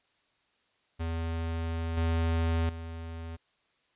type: tone with level steps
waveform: square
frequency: 82.41 Hz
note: E2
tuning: in tune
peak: -31 / -26 / -38 dBFS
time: 0.99-3.37 s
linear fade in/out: 20 ms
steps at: 1.97 / 2.69 s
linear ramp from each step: 5 ms
effects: white hiss -71 dBFS RMS until 3.95 s + resampled to 8000 Hz